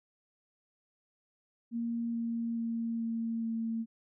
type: tone with pitch steps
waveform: sine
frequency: 233.1 / 231.5 / 229.9 / 228.3 / 226.7 Hz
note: A#3 / A#3 / A#3 / A#3 / A#3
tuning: 0 / -12 / -24 / -36 / -48 cents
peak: -31 dBFS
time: 1.71-3.86 s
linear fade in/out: 50 ms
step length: 430 ms
effects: none